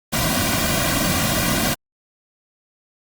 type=noise with comb filter; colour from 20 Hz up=pink; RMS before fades=-20 dBFS; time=0.12-1.75 s; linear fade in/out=20 ms; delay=2.3 ms; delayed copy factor=-0.85; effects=Opus 48 kbps